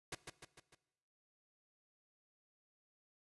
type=noise with echo; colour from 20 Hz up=pink; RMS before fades=-43 dBFS; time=0.12-0.15 s; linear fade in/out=5 ms; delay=150 ms; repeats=4; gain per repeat=-5 dB; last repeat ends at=0.75 s; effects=noise-tail reverb RT60 1.0 s tail -19 dB re dry + resampled to 24000 Hz